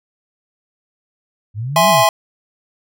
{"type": "exponential two-way sweep", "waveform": "sine", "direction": "up then down", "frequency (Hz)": [98.5, 201.2, 103], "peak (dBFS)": -20, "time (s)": [1.54, 2.05], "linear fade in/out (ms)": 50, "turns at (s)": 1.89}
{"type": "chord", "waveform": "square", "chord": "E augmented", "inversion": "none", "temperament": "equal", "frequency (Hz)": [659.3, 830.6, 1046.5], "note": ["E5", "G#5", "B#5"], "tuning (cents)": [0, 0, 0], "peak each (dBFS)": -15, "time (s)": [1.76, 2.09], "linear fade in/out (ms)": 2}
{"effects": []}